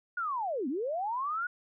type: linear two-way sweep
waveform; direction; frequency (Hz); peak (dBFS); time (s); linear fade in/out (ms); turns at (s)
sine; down then up; 1469 to 237.9 to 1469; -30; 0.17-1.47; 5; 0.68
effects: none